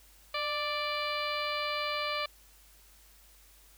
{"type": "harmonic tone with a mistuned harmonic", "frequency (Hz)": 587.3, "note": "D5", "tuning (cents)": 0, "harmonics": [1, 2, 3, 4, 5, 6, 7, 8], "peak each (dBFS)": [-37, -35, -42, -37, -41, -43, -41, -45], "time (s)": [0.34, 2.26], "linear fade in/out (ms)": 5, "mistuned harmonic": 1, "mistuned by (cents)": 29, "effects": ["added 50 Hz sine -60 dBFS peak until 3.77 s", "white hiss -60 dBFS RMS until 3.77 s"]}